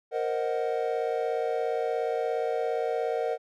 triangle chord, C half-diminished seventh, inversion third, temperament equal, 466.2 / 523.3 / 622.3 / 740 Hz, Bb4 / C5 / Eb5 / Gb5, 0 / 0 / 0 / 0 cents, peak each -27 / -32 / -31 / -31 dBFS, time 0.11-3.38 s, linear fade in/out 50 ms, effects none

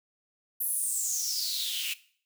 white noise with high-pass filter sweep, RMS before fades -31 dBFS, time 0.6-1.94 s, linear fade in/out 10 ms, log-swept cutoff 12000 to 2600 Hz, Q 7, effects noise-tail reverb RT60 0.5 s tail -18 dB re dry

